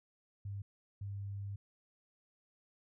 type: tone bursts at uneven times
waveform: sine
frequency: 99.9 Hz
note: G2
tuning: 33 cents sharp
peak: -39 dBFS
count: 2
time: 0.45-0.62 / 1.01-1.56 s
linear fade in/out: 5 ms
effects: none